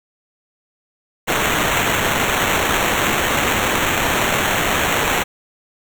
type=noise with sample-and-hold; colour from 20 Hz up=blue; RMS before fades=-18 dBFS; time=1.27-5.24 s; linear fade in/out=20 ms; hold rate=4900 Hz; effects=none